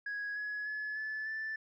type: tone with pitch steps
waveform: sine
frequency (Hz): 1661.2 / 1685.4 / 1709.9 / 1734.7 / 1760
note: G#6 / G#6 / A6 / A6 / A6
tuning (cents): 0 / +25 / -50 / -25 / 0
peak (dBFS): -34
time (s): 0.06-1.56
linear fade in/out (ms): 5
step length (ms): 300
effects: tanh soft clip ceiling -33 dBFS